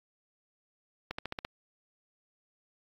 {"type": "accelerating click train", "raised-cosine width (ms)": 0.3, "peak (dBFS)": -19, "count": 6, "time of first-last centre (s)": [1.11, 1.449], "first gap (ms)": 75, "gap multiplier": 0.95, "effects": ["AAC 32 kbps"]}